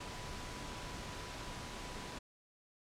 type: tone in noise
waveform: sine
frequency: 987.8 Hz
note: B5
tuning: in tune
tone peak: -54 dBFS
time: 0-2.19 s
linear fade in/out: 10 ms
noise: pink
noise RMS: -45 dBFS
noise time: 0-2.19 s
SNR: -12 dB
effects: low-pass 7000 Hz 12 dB/octave